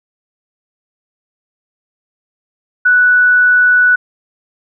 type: tone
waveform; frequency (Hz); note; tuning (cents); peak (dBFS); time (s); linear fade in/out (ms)
sine; 1480; F#6; 0; -6; 2.85-3.96; 10
effects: none